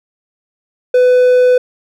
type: tone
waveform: triangle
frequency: 500 Hz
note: B4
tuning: 21 cents sharp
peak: -4 dBFS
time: 0.94-1.58 s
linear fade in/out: 5 ms
effects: none